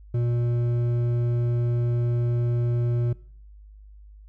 sine tone with hard clipping, 119.7 Hz, A#2, 46 cents sharp, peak -23 dBFS, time 0.14-3.13 s, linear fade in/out 5 ms, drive 8 dB, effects noise-tail reverb RT60 0.5 s tail -20 dB re dry + added 51 Hz sine -44 dBFS peak until 4.28 s

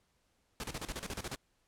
pink noise with tremolo, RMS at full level -39 dBFS, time 0.6-1.36 s, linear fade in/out 0 ms, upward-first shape square, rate 14 Hz, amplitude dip 80%, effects pink hiss -75 dBFS RMS until 1.67 s + low-pass 11000 Hz 12 dB/octave

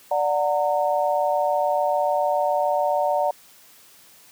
sine chord, D augmented, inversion none, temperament just, 587.3 / 734.2 / 917.7 Hz, D5 / F#5 / A#5, 0 / -14 / -27 cents, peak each -22 / -23 / -25 dBFS, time 0.11-3.31 s, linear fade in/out 5 ms, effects white hiss -51 dBFS RMS until 4.31 s + high-pass 100 Hz 12 dB/octave

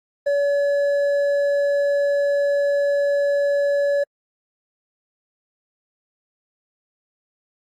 triangle tone with hard clipping, 569 Hz, C#5, 45 cents sharp, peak -18 dBFS, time 0.26-4.04 s, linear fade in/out 10 ms, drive 8 dB, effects AAC 64 kbps

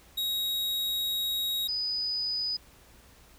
45% pulse / sine tone pair in turn, 3796 / 4977 Hz, A#7 / D#8, +31 / 0 cents, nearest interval perfect fourth, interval 469 cents, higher second, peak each -28 dBFS, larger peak neither, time 0.17-1.68 / 1.68-2.57 s, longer first, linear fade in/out 10 ms, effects added 60 Hz sine -60 dBFS peak until 3.38 s + pink hiss -57 dBFS RMS until 3.38 s

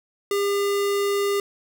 square tone, 402.5 Hz, G4, 46 cents sharp, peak -21 dBFS, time 0.31-1.4 s, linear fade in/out 2 ms, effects none

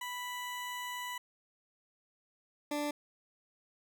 20% pulse tone pair in turn, 987.8 / 293.7 Hz, B5 / D4, 0 / 0 cents, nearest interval octave + major sixth, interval 2100 cents, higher first, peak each -33 / -28 dBFS, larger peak second, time 0.01-1.18 / 2.71-2.91 s, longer first, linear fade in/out 5 ms, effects none

